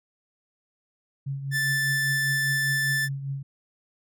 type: tone with tremolo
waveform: sine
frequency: 137.7 Hz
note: C#3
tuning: 11 cents flat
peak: -26 dBFS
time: 1.26-3.43 s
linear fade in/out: 10 ms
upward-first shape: triangle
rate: 5 Hz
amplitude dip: 60%
type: tone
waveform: 45% pulse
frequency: 1760 Hz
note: A6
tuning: in tune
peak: -23 dBFS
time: 1.51-3.09 s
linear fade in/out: 50 ms
effects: none